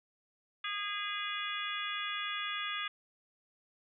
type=harmonic tone with a mistuned harmonic; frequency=410 Hz; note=G#4; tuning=22 cents flat; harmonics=3 / 4 / 5 / 6 / 7 / 8; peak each=-40 / -42 / -42 / -43 / -43 / -41 dBFS; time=0.64-2.88 s; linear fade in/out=5 ms; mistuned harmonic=8; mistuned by=+64 cents; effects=none